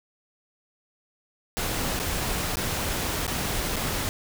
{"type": "noise with dropouts", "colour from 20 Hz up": "pink", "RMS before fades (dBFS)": -28, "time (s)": [1.57, 4.09], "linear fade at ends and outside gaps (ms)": 0, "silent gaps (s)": [[1.992, 1.999], [2.556, 2.57], [3.267, 3.278], [3.759, 3.765]], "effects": []}